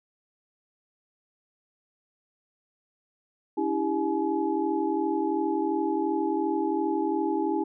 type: tone cluster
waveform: sine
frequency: 282.9 / 325.7 / 397.8 / 849 Hz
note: C#4 / E4 / G4 / G#5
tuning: +35 / -21 / +25 / +38 cents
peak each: -31 / -27 / -30 / -31 dBFS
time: 3.57-7.64 s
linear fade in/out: 10 ms
effects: none